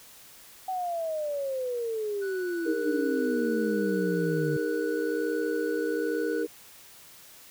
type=exponential sweep; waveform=sine; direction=down; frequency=761 to 146.83 Hz; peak=-28 dBFS; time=0.68-4.57 s; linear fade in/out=5 ms
type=tone; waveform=triangle; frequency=1480 Hz; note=F#6; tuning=in tune; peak=-36 dBFS; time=2.21-6.44 s; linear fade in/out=20 ms
type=chord; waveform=sine; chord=D# suspended fourth; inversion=none; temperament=equal with one note detuned; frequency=311.1 / 405.1 / 466.2 Hz; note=D#4 / G#4 / A#4; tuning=0 / -43 / 0 cents; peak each=-31 / -32 / -29 dBFS; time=2.65-6.47 s; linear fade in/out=20 ms
effects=white hiss -51 dBFS RMS until 7.5 s